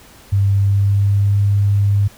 sine tone with pitch glide, 99.1 to 100.89 Hz, G2 to G#2, +19 to -50 cents, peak -11 dBFS, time 0.32-2.08 s, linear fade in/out 10 ms, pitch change +31 cents, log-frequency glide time 0.53-1.35 s, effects pink hiss -44 dBFS RMS until 2.17 s

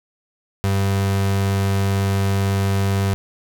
35% pulse tone, 98 Hz, G2, in tune, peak -15 dBFS, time 0.64-3.14 s, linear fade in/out 0 ms, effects none

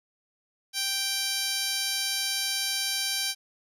10% pulse tone with band-pass filter, 784 Hz, G5, in tune, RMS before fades -29 dBFS, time 0.73-3.35 s, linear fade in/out 50 ms, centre 7500 Hz, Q 1.2, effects none

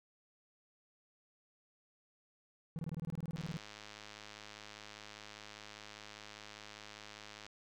triangle tone bursts, 162.2 Hz, E3, 28 cents flat, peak -35 dBFS, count 16, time 2.76-3.569 s, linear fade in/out 0 ms, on 29 ms, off 23 ms
click train, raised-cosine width 0.2 ms, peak -32 dBFS, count 431, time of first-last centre 3.37-7.465 s, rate 105 Hz
effects none

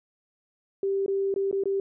sine tone with dropouts, 392 Hz, G4, in tune, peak -23 dBFS, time 0.83-1.8 s, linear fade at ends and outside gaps 2 ms, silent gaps 1.062-1.08 / 1.341-1.361 / 1.513-1.527 / 1.637-1.656 s, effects none

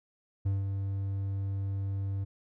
triangle tone with ADSR envelope, 98 Hz, G2, in tune, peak -23 dBFS, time 0.45-2.25 s, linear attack 13 ms, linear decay 170 ms, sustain -5 dB, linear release 17 ms, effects none

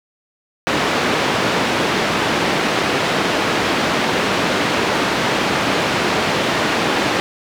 pink band-pass noise, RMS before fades -18 dBFS, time 0.67-7.2 s, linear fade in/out 0 ms, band 210 to 3600 Hz, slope 12 dB/octave, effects none

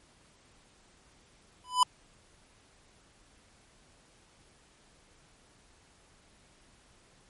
square tone with exponential growth, 1000 Hz, B5, 21 cents sharp, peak -17 dBFS, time 1.64-1.83 s, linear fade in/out 2 ms, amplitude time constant 40 ms, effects pink hiss -62 dBFS RMS until 7.29 s + MP3 48 kbps

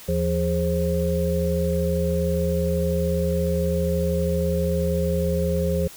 sine tone cluster, 79.4 / 172 / 414.9 / 529 Hz, D#2 / F3 / G#4 / C5, +36 / -26 / -2 / +19 cents, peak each -25 / -24 / -28 / -25 dBFS, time 0.08-5.88 s, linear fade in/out 10 ms, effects white hiss -43 dBFS RMS until 5.96 s

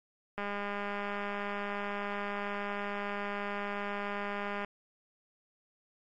click train, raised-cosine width 0.5 ms, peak -22 dBFS, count 867, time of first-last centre 0.38-4.646 s, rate 203 Hz, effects AAC 64 kbps

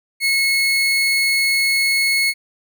30% pulse tone, 2183 Hz, C#7, 27 cents flat, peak -12 dBFS, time 0.2-2.34 s, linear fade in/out 50 ms, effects none

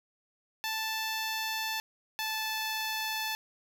10% pulse tone pair in turn, 880 / 874.4 Hz, A5 / A5, 0 / -11 cents, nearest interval unison, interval 11 cents, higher first, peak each -23 dBFS, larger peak neither, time 0.64-1.8 / 2.19-3.35 s, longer neither, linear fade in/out 0 ms, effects none

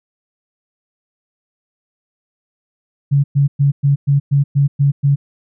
sine tone bursts, 140.9 Hz, C#3, 29 cents sharp, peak -9 dBFS, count 9, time 3.11-5.16 s, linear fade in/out 20 ms, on 130 ms, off 110 ms, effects none

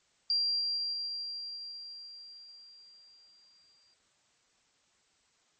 sine tone with exponential decay, 4747 Hz, D8, 18 cents sharp, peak -25 dBFS, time 0.3-3.94 s, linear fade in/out 1 ms, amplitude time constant 790 ms, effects white hiss -70 dBFS RMS until 5.59 s + MP3 32 kbps

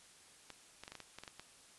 clicks, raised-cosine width 0.2 ms, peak -30 dBFS, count 10, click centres 0.503 / 0.836 / 0.879 / 0.92 / 0.953 / 1.003 / 1.186 / 1.236 / 1.278 / 1.396 s, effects white hiss -61 dBFS RMS until 1.78 s + resampled to 24000 Hz

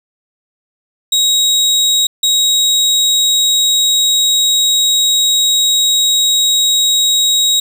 30% pulse tone pair in turn, 3800 / 3800 Hz, A#7 / A#7, +33 / +33 cents, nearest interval unison, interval 0 cents, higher neither, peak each -7 dBFS, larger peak neither, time 1.12-2.07 / 2.23-7.6 s, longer second, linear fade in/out 5 ms, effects none

